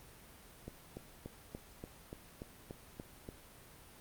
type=click train; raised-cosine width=2 ms; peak=-30 dBFS; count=10; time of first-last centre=0.68-3.289 s; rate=3.45 Hz; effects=pink hiss -57 dBFS RMS until 4 s + Opus 32 kbps